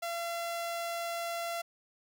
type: tone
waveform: sawtooth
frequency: 681 Hz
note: F5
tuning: 44 cents flat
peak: -30 dBFS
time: 0.02-1.62 s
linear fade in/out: 10 ms
effects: none